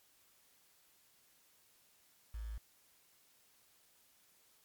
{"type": "tone with quantisation", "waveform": "sine", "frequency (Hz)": 54.9, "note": "A1", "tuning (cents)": -3, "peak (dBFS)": -40, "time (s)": [2.34, 2.58], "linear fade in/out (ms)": 5, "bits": 10, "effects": ["white hiss -69 dBFS RMS until 4.64 s", "MP3 96 kbps"]}